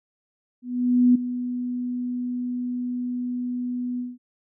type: tone with ADSR envelope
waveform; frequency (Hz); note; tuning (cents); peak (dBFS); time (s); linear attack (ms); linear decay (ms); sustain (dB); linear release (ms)
sine; 246.9; B3; 0; -12; 0.62-4.18; 530; 9; -13; 190
effects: none